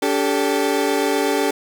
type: chord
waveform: 30% pulse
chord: D suspended fourth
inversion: none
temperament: equal with one note detuned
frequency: 286.1 / 392 / 440 Hz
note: D4 / G4 / A4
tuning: -45 / 0 / 0 cents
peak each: -19 dBFS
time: 0.02-1.51 s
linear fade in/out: 5 ms
effects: none